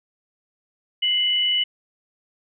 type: tone pair together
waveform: sine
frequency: 2094 / 2962 Hz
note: C7 / F#7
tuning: +1 / +1 cents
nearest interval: tritone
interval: 600 cents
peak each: -29 / -18 dBFS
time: 1.02-1.64 s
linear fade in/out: 10 ms
effects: none